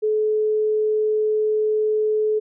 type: tone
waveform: sine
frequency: 429.4 Hz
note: A4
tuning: 42 cents flat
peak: -17 dBFS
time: 0.02-2.4 s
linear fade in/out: 20 ms
effects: none